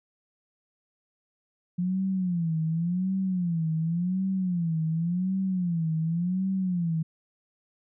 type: tone with vibrato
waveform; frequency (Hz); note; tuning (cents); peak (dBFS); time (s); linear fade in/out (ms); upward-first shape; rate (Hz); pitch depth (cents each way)
sine; 174.61; F3; 0; -24; 1.78-7.03; 10; sine; 0.9; 160
effects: none